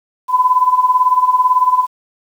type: tone with tremolo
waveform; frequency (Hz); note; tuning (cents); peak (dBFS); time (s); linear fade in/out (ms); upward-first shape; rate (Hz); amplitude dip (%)
sine; 1007; B5; +33; -6; 0.28-1.87; 50; sine; 18; 75
effects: 7-bit